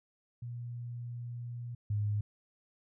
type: tone pair in turn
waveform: sine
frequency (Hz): 120 / 104.25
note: B2 / G#2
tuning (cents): -49 / +7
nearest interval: major second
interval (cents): 244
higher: first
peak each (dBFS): -38 / -29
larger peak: second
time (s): 0.42-1.75 / 1.9-2.21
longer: first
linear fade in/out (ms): 5
effects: none